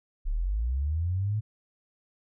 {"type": "linear sweep", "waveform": "sine", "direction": "up", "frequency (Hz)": [32, 110], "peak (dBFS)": -25, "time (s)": [0.25, 1.41], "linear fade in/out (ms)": 20, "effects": []}